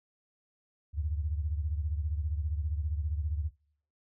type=beating tone pair; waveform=sine; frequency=73.9 / 88.9 Hz; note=D2 / F2; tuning=+11 / +31 cents; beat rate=15 Hz; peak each=-30 / -36 dBFS; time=0.93-3.51 s; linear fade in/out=50 ms; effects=noise-tail reverb RT60 0.6 s tail -24 dB re dry